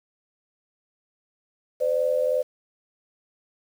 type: tone pair together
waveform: sine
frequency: 512.3 / 595 Hz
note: C5 / D5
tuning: -37 / +22 cents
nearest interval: minor third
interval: 259 cents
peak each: -22 / -24 dBFS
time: 1.8-2.43 s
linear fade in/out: 20 ms
effects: 8-bit